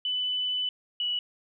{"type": "tone pair in turn", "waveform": "sine", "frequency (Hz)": [2996, 2943], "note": ["F#7", "F#7"], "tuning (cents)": [21, -10], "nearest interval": "unison", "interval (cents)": 31, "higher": "first", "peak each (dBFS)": -26, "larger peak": "neither", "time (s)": [[0.05, 0.69], [1, 1.19]], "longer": "first", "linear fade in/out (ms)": 2, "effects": []}